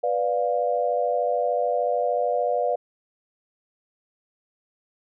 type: chord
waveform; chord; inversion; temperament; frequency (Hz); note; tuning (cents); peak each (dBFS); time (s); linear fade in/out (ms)
sine; B diminished; none; equal with one note detuned; 493.9 / 587.3 / 704.1; B4 / D5 / F5; 0 / 0 / +14; -25; 0.03-2.76; 10
effects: none